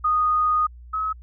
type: tone pair in turn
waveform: sine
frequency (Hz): 1238 / 1281.7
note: D#6 / E6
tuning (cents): -9 / -49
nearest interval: minor second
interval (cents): 60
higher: second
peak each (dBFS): -17 / -22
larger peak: first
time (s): 0.04-0.67 / 0.93-1.13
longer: first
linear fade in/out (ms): 10
effects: added 60 Hz sine -40 dBFS peak until 1.22 s